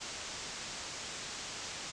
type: low-pass noise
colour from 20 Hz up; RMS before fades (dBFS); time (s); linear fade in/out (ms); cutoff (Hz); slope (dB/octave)
white; -43; 0-1.92; 20; 7600; 48
effects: resampled to 22050 Hz